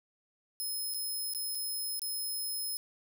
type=tone with dropouts; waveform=5% pulse; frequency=5150 Hz; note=E8; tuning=41 cents flat; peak=-28 dBFS; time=0.6-2.77 s; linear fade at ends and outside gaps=0 ms; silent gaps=0.939-0.945 / 1.336-1.348 / 1.549-1.553 / 1.994-2.018 s; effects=none

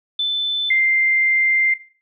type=tone pair in turn; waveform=sine; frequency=3520 / 2093 Hz; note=A7 / C7; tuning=0 / 0 cents; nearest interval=major sixth; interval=900 cents; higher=first; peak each=-17 / -13 dBFS; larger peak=second; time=0.19-0.7 / 0.7-1.74 s; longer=second; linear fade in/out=5 ms; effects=noise-tail reverb RT60 0.4 s tail -17 dB re dry

